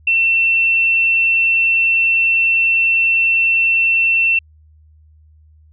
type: tone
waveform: sine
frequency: 2695 Hz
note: E7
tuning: 38 cents sharp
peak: -11 dBFS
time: 0.07-4.39 s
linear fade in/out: 5 ms
effects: added 77 Hz sine -45 dBFS peak until 5.72 s